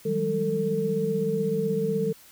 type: tone cluster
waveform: sine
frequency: 159.9 / 187.1 / 203.3 / 447 Hz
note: D#3 / F#3 / G#3 / A4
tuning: +48 / +20 / -37 / +27 cents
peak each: -31 / -31 / -31 / -25 dBFS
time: 0.05-2.13 s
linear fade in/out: 10 ms
effects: white hiss -52 dBFS RMS until 2.31 s